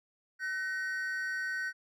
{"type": "tone pair together", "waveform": "triangle", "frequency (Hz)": [1515, 1874.8], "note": ["F#6", "A#6"], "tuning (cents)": [40, 9], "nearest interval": "major third", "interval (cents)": 369, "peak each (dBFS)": [-32, -36], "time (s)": [0.39, 1.73], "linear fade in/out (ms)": 50, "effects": []}